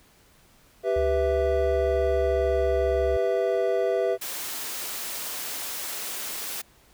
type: chord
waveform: triangle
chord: E minor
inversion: first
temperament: equal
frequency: 392 / 493.9 / 659.3 Hz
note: G4 / B4 / E5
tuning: 0 / 0 / 0 cents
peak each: -24 dBFS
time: 0.83-4.18 s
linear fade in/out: 50 ms
type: tone with pitch glide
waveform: sine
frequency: 71.4 to 68.53 Hz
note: D2 to C#2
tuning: -48 to -19 cents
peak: -28 dBFS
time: 0.96-3.17 s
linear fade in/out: 5 ms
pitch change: -71 cents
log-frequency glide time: 1.58-2.78 s
type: high-pass noise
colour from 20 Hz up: white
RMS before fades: -33 dBFS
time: 4.21-6.62 s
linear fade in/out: 10 ms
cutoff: 260 Hz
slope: 12 dB/octave
effects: pink hiss -58 dBFS RMS until 6.93 s